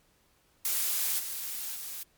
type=noise with level steps; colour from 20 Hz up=blue; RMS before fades=-29 / -36 / -39 dBFS; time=0.65-2.03 s; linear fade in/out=2 ms; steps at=1.18 / 1.74 s; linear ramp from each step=20 ms; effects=pink hiss -67 dBFS RMS until 2.17 s + MP3 96 kbps